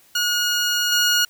15% pulse tone with level steps, 1441 Hz, F#6, 46 cents flat, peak -12 / -9 dBFS, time 0.15-1.25 s, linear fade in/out 5 ms, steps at 0.92 s, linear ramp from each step 2 ms, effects white hiss -54 dBFS RMS until 1.29 s

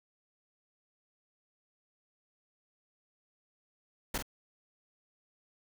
pink noise with echo, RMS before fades -33 dBFS, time 4.14-4.18 s, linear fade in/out 5 ms, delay 45 ms, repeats 1, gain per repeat -6 dB, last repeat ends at 4.225 s, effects none

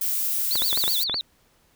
violet noise, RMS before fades -25 dBFS, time 0.01-1.04 s, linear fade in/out 5 ms
sine tone with vibrato, 3974 Hz, B7, 10 cents sharp, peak -24 dBFS, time 0.51-1.21 s, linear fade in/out 0 ms, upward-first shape sine, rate 8 Hz, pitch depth 260 cents each way
clicks, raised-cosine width 0.5 ms, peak -15 dBFS, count 8, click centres 0.556 / 0.621 / 0.729 / 0.775 / 0.839 / 0.879 / 1.097 / 1.143 s
effects pink hiss -62 dBFS RMS until 1.75 s

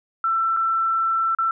sine tone with dropouts, 1338 Hz, E6, 25 cents sharp, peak -18 dBFS, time 0.24-1.51 s, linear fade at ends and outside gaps 2 ms, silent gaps 0.566-0.57 / 1.349-1.386 s, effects none

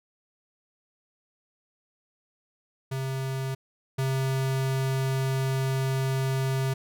square tone pair in turn, 133.2 / 133.2 Hz, C3 / C3, +31 / +31 cents, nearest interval unison, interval 0 cents, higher neither, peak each -29 / -25 dBFS, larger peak second, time 2.91-3.55 / 3.98-6.74 s, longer second, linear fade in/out 10 ms, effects none

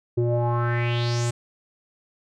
square tone with low-pass filter sweep, 119.2 Hz, A#2, 39 cents sharp, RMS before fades -23 dBFS, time 0.17-1.31 s, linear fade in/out 10 ms, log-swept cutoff 380 to 8400 Hz, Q 4.4, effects none

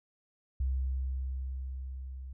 sine tone with level ramp, 65.41 Hz, C2, in tune, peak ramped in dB -27 to -40 dBFS, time 0.6-2.33 s, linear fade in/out 5 ms, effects none

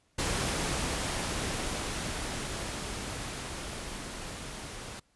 pink noise with level ramp, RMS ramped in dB -30 to -42 dBFS, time 0.18-5 s, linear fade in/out 10 ms, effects pink hiss -70 dBFS RMS until 5.15 s + resampled to 24000 Hz

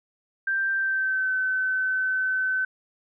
sine tone with pitch glide, 1573 to 1522.9 Hz, G6 to F#6, +6 to +49 cents, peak -22 dBFS, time 0.47-2.65 s, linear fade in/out 5 ms, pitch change -57 cents, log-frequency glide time 0.75-1.32 s, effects none

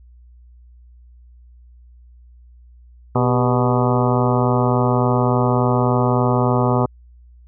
harmonic tone with a mistuned harmonic, 123.47 Hz, B2, in tune, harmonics 1 / 2 / 3 / 4 / 5 / 6 / 7 / 8 / 9 / 10, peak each -18 / -21 / -23 / -24 / -25 / -26 / -26 / -27 / -28 / -28 dBFS, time 3.15-6.86 s, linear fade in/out 5 ms, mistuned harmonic 3, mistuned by +76 cents, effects added 60 Hz sine -43 dBFS peak until 7.47 s

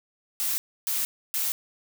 blue noise bursts, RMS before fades -27 dBFS, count 3, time 0.4-1.52 s, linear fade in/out 0 ms, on 180 ms, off 290 ms, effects none

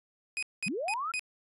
40% pulse tone bursts, 2500 Hz, D#7, 8 cents sharp, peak -30 dBFS, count 4, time 0.37-1.194 s, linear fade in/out 0 ms, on 56 ms, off 200 ms
sine linear sweep, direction up, 146.3 to 1396.9 Hz, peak -31 dBFS, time 0.66-1.12 s, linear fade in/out 10 ms
effects resampled to 24000 Hz

